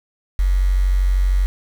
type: tone with quantisation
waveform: sine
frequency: 46.4 Hz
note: F#1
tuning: 6 cents sharp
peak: -13 dBFS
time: 0.39-1.46 s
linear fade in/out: 0 ms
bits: 6
effects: none